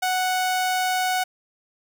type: tone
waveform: sawtooth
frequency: 740 Hz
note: F#5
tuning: in tune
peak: -17 dBFS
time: 0.02-1.24 s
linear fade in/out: 10 ms
effects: none